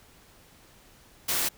white noise, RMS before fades -27 dBFS, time 1.28-1.49 s, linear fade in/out 10 ms, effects pink hiss -56 dBFS RMS until 1.57 s

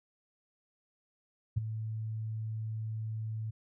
sine tone with ADSR envelope, 110 Hz, A2, in tune, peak -23 dBFS, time 1.56-3.51 s, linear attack 16 ms, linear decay 13 ms, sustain -11 dB, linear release 12 ms, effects none

